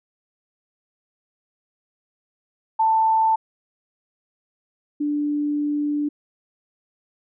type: tone pair in turn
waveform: sine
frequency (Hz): 887 / 293.8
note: A5 / D4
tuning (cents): +14 / +1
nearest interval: octave + perfect fifth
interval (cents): 1913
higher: first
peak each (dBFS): -15 / -20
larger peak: first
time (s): 2.79-3.36 / 5-6.09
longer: second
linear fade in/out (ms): 10
effects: none